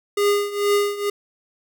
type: tone with tremolo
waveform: square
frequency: 408.1 Hz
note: G#4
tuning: 30 cents flat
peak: -15 dBFS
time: 0.17-1.1 s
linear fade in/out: 5 ms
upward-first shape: triangle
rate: 2.2 Hz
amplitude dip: 85%
effects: none